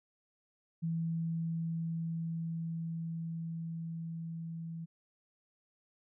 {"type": "tone with level ramp", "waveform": "sine", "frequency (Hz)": 164.81, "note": "E3", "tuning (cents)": 0, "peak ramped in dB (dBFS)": [-31, -39], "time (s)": [0.82, 4.86], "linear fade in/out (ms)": 20, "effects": []}